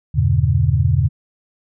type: chord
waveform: sine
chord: E diminished seventh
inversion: none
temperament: just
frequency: 82.41 / 98.89 / 118.67 / 142.4 Hz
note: E2 / G2 / Bb2 / Db3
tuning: 0 / +16 / +31 / +47 cents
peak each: -18 dBFS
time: 0.14-1.09 s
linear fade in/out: 20 ms
effects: none